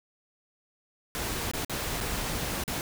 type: noise with dropouts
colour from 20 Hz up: pink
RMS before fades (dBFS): -32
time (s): 1.15-2.81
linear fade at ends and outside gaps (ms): 1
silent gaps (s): 1.514-1.535 / 1.648-1.696 / 2.005-2.009 / 2.638-2.678
effects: none